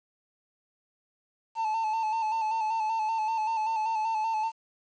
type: tone with vibrato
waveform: triangle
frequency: 882 Hz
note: A5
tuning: 4 cents sharp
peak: -24 dBFS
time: 1.55-4.52 s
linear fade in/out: 50 ms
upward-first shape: square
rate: 5.2 Hz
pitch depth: 37 cents each way
effects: resampled to 16000 Hz + 9-bit